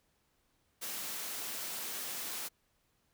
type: high-pass noise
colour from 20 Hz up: white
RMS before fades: -40 dBFS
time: 0.81-2.49 s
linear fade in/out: 20 ms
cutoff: 170 Hz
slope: 12 dB/octave
effects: pink hiss -75 dBFS RMS until 3.13 s